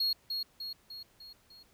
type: tone with echo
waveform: triangle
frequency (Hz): 4300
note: C8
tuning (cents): +47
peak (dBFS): -26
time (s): 0-0.13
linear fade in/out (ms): 5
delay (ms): 300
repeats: 5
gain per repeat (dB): -5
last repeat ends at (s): 1.63
effects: pink hiss -66 dBFS RMS until 1.73 s